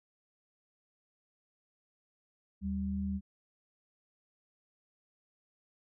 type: tone pair together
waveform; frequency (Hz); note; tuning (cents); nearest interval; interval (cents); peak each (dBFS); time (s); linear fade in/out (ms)
sine; 77.78 / 196; D#2 / G3; 0 / 0; octave + major third; 1600; -37 / -33; 2.61-3.21; 50
effects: none